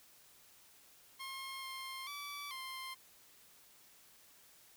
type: tone with pitch steps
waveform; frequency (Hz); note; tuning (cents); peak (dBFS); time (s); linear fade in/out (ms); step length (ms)
15% pulse; 1070 / 1060 / 1152 / 1051; C6 / C6 / D6 / C6; +38 / +22 / -34 / +7; -37; 1.19-2.95; 20; 440
effects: white hiss -63 dBFS RMS until 4.76 s